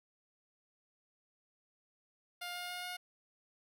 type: tone with pitch steps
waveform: 10% pulse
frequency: 707 / 711.1 / 715.2 / 719.4 Hz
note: F5 / F5 / F5 / F#5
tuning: +21 / +31 / +41 / -49 cents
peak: -32 dBFS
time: 2.41-2.97 s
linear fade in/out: 10 ms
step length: 140 ms
effects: none